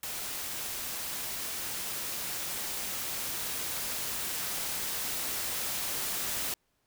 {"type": "noise with level ramp", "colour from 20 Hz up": "white", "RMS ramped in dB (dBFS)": [-37, -33], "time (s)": [0.03, 6.54], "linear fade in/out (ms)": 2, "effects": ["pink hiss -75 dBFS RMS until 6.86 s"]}